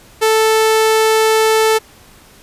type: tone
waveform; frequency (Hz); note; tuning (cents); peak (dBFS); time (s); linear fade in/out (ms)
sawtooth; 440; A4; 0; -6; 0.21-1.79; 20
effects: pink hiss -44 dBFS RMS until 2.42 s + resampled to 32000 Hz